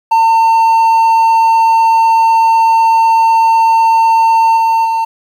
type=tone with level steps; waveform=triangle; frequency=904 Hz; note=A5; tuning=47 cents sharp; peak=-4 / -6 / -9 dBFS; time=0.11-5.05 s; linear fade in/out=10 ms; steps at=4.56 / 4.84 s; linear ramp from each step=20 ms; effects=7-bit